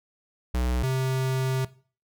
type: tone pair in turn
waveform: square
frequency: 61.74 / 131.16 Hz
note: B1 / C3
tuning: 0 / +5 cents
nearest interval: octave + minor second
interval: 1305 cents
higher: second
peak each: -24 dBFS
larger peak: neither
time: 0.54-0.83 / 0.83-1.65 s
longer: second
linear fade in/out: 5 ms
effects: noise-tail reverb RT60 0.4 s tail -18 dB re dry